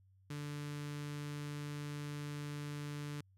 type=tone with notch filter; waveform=sawtooth; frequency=146.5 Hz; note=D3; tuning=4 cents flat; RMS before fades=-43 dBFS; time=0.3-3.21 s; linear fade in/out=5 ms; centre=680 Hz; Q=1.1; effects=added 95 Hz sine -64 dBFS peak until 3.37 s + low-pass 12000 Hz 12 dB/octave